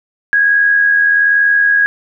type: tone with amplitude modulation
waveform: sine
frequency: 1649 Hz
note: G#6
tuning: 13 cents flat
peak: -6 dBFS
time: 0.33-1.86 s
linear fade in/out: 0 ms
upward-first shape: sine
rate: 81.2 Hz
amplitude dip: 40%
effects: none